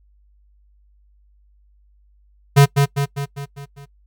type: tone with echo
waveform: square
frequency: 141 Hz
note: C#3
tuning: 30 cents sharp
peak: -7 dBFS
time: 2.56-2.66 s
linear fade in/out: 20 ms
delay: 200 ms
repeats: 6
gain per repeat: -5 dB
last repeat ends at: 3.86 s
effects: noise-tail reverb RT60 0.1 s tail -22 dB re dry + added 50 Hz sine -52 dBFS peak until 4.06 s